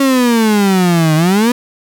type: exponential two-way sweep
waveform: 35% pulse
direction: down then up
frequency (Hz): 277 to 153.2 to 249.8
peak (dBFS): -7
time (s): 0-1.52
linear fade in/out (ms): 5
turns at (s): 1.15
effects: none